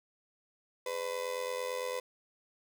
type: tone with amplitude modulation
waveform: 35% pulse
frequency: 503 Hz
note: B4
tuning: 32 cents sharp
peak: -29 dBFS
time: 0.86-2 s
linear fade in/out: 5 ms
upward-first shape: sine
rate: 88.9 Hz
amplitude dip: 75%
effects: none